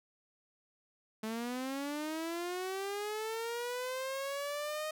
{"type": "linear sweep", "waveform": "sawtooth", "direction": "up", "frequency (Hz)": [215.7, 623], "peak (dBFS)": -32, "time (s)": [1.23, 4.91], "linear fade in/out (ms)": 5, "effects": []}